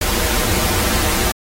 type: noise with comb filter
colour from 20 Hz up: pink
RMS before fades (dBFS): -18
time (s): 0.01-1.32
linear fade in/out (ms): 5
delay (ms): 7.2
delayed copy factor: -0.65
effects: AAC 48 kbps